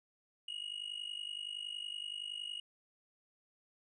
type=tone with amplitude modulation; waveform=triangle; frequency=2887 Hz; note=F#7; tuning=43 cents flat; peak=-35 dBFS; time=0.48-2.6 s; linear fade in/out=5 ms; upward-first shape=sine; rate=50.7 Hz; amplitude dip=85%; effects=resampled to 24000 Hz